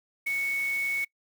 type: tone in noise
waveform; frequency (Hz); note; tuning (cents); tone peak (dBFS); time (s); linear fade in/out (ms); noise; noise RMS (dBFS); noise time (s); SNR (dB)
sine; 2217; C#7; 0; -26; 0.26-1.05; 10; white; -44; 0.26-1.05; +15
effects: noise-tail reverb RT60 0.1 s tail -24 dB re dry